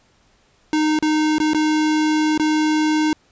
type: tone with dropouts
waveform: square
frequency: 308.2 Hz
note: D#4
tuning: 16 cents flat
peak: -16 dBFS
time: 0.73-3.13 s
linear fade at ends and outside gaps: 1 ms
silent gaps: 0.989-1.025 / 1.383-1.401 / 1.534-1.546 / 2.377-2.397 s
effects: pink hiss -58 dBFS RMS until 3.31 s + resampled to 16000 Hz